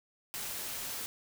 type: noise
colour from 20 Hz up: white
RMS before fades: -39 dBFS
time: 0.34-1.06 s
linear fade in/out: 0 ms
effects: none